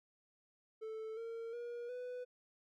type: tone with pitch steps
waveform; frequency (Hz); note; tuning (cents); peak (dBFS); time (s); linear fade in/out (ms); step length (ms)
triangle; 440 / 458.2 / 477.1 / 496.7; A4 / A#4 / A#4 / B4; 0 / -30 / +40 / +10; -40; 0.81-2.25; 20; 360
effects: none